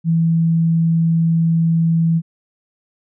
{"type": "tone", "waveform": "sine", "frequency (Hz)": 164.81, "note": "E3", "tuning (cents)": 0, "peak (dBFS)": -12, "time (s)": [0.04, 2.22], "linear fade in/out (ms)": 50, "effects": []}